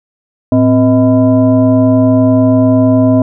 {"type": "tone with frequency modulation", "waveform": "sine", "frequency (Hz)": 260, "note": "C4", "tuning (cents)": -11, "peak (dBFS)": -5, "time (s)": [0.52, 3.22], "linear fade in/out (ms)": 2, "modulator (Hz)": 371, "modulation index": 0.94, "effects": []}